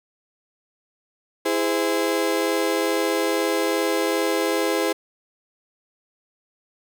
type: chord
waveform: 35% pulse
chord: E augmented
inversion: none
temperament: just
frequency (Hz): 329.6 / 412 / 515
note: E4 / G#4 / B#4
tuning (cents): 0 / -14 / -28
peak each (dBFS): -23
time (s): 1.45-4.93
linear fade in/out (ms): 10
effects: none